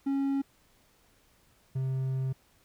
triangle tone pair in turn, 275 / 131.9 Hz, C#4 / C3, -14 / +14 cents, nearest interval octave + minor second, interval 1272 cents, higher first, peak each -24 / -26 dBFS, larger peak first, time 0.06-0.42 / 1.75-2.33 s, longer second, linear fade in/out 10 ms, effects pink hiss -65 dBFS RMS until 2.64 s

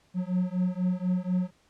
triangle beating tone pair, 180 / 184.1 Hz, F#3 / F#3, -47 / -8 cents, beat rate 4.1 Hz, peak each -26 dBFS, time 0.14-1.51 s, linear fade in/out 50 ms, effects pink hiss -65 dBFS RMS until 1.69 s + low-pass 8000 Hz 12 dB/octave

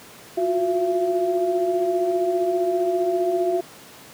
sine tone cluster, 348.4 / 363.5 / 676 Hz, F4 / F#4 / E5, -4 / -31 / +43 cents, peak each -29 / -21 / -23 dBFS, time 0.37-3.61 s, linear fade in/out 10 ms, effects pink hiss -44 dBFS RMS until 4.13 s + high-pass 150 Hz 12 dB/octave

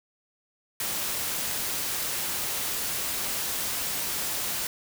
white noise, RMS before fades -30 dBFS, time 0.8-4.67 s, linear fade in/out 2 ms, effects none

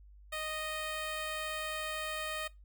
5% pulse tone with notch filter, 621 Hz, D#5, 3 cents flat, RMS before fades -38 dBFS, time 0.32-2.48 s, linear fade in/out 10 ms, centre 5800 Hz, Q 0.67, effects noise-tail reverb RT60 0.2 s tail -20 dB re dry + added 50 Hz sine -53 dBFS peak until 2.64 s

